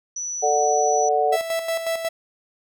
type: tone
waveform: sine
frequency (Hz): 5930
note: F#8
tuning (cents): +3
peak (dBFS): -26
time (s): 0.16-1.09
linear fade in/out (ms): 5
type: harmonic tone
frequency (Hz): 147.6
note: D3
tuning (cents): +9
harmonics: 3 / 4 / 5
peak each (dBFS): -22 / -24 / -19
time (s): 0.42-1.37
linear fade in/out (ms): 20
type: tone with tremolo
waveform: 45% pulse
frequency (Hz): 659.3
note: E5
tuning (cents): 0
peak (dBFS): -21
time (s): 1.32-2.09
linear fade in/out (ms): 10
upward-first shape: square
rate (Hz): 5.5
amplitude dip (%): 55
effects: none